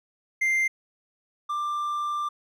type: tone pair in turn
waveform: triangle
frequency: 2093 / 1184.7 Hz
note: C7 / D6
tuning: 0 / +15 cents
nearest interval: minor seventh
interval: 985 cents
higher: first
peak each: -19 / -24 dBFS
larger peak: first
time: 0.41-0.68 / 1.49-2.29 s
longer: second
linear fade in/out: 10 ms
effects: none